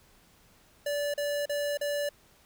square tone bursts, 580 Hz, D5, 22 cents flat, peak -29 dBFS, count 4, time 0.86-2.091 s, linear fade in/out 5 ms, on 280 ms, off 37 ms, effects pink hiss -61 dBFS RMS until 2.45 s

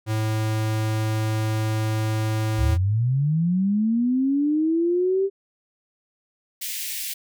square tone, 109.2 Hz, A2, 13 cents flat, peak -22 dBFS, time 0.06-2.78 s, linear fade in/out 50 ms
sine linear sweep, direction up, 62.8 to 396.3 Hz, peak -18 dBFS, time 2.57-5.3 s, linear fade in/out 50 ms
white high-pass noise, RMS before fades -30 dBFS, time 6.61-7.14 s, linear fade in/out 10 ms, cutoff 1900 Hz, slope 48 dB/octave
effects none

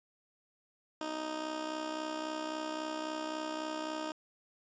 15% pulse tone with amplitude modulation, 311.1 Hz, D#4, in tune, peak -27 dBFS, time 1.01-4.12 s, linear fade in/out 2 ms, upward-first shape sine, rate 63.7 Hz, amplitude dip 60%, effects resampled to 16000 Hz

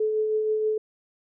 sine tone with tremolo, 431.9 Hz, A4, 32 cents flat, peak -20 dBFS, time 0-0.78 s, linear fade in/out 5 ms, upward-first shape triangle, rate 6.3 Hz, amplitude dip 35%, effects none

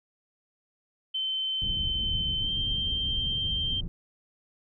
sine tone with pitch glide, 3082 to 3145 Hz, G7 to G7, -30 to +5 cents, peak -27 dBFS, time 1.14-3.81 s, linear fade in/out 10 ms, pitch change +35 cents, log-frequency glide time 2.4-2.51 s
pink low-pass noise, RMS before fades -34 dBFS, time 1.62-3.88 s, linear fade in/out 0 ms, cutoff 150 Hz, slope 12 dB/octave
effects none

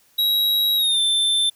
square tone with pitch glide, 3850 to 3551 Hz, B7 to A7, -45 to +15 cents, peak -17 dBFS, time 0.18-1.5 s, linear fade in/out 10 ms, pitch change -140 cents, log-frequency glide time 0.76-1 s, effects white hiss -58 dBFS RMS until 1.55 s

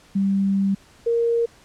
sine tone pair in turn, 196 / 466.2 Hz, G3 / A#4, 0 / 0 cents, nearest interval octave + minor third, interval 1500 cents, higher second, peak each -17 dBFS, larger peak neither, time 0.15-0.75 / 1.06-1.46 s, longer first, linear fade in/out 10 ms, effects pink hiss -52 dBFS RMS until 1.64 s + low-pass 9000 Hz 12 dB/octave

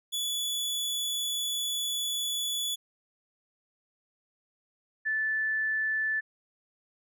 sawtooth / sine tone pair in turn, 3429 / 1750.5 Hz, A7 / A6, -45 / -9 cents, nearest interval octave, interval 1164 cents, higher first, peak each -26 dBFS, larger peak neither, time 0.12-2.76 / 5.05-6.21 s, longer first, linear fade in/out 20 ms, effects none

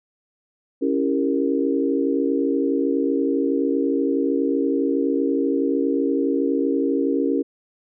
sine chord, C# diminished seventh, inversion none, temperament equal with one note detuned, 277.2 / 329.6 / 397.2 / 466.2 Hz, C#4 / E4 / G4 / Bb4, 0 / 0 / +23 / 0 cents, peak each -21 / -25 / -25 / -25 dBFS, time 0.81-7.43 s, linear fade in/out 20 ms, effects none

